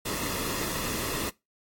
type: noise with comb filter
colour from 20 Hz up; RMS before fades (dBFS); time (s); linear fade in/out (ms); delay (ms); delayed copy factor
pink; -31; 0.05-1.3; 10; 1.3; -0.55
effects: noise-tail reverb RT60 0.2 s tail -20 dB re dry + AAC 64 kbps